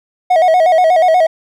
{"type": "tone with vibrato", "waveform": "triangle", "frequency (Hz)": 685, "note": "F5", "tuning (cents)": -34, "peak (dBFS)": -5, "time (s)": [0.3, 1.27], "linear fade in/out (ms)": 10, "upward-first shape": "square", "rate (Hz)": 8.3, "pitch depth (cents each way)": 110, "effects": []}